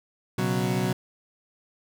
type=chord; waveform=30% pulse; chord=B suspended second; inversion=none; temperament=equal; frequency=123.47 / 138.59 / 185 Hz; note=B2 / C#3 / F#3; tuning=0 / 0 / 0 cents; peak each=-25 / -29 / -24 dBFS; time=0.38-0.93 s; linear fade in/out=5 ms; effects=none